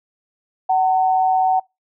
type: tone pair together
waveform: sine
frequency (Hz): 752 / 907.9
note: F#5 / A#5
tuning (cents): +28 / -46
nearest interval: minor third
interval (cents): 326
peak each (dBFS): -14 / -22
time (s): 0.69-1.6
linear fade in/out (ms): 10
effects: noise-tail reverb RT60 0.2 s tail -24 dB re dry